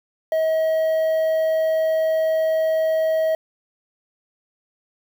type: tone with quantisation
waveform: triangle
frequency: 638 Hz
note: D#5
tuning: 43 cents sharp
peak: -15 dBFS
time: 0.32-3.35 s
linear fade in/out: 2 ms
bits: 7
effects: none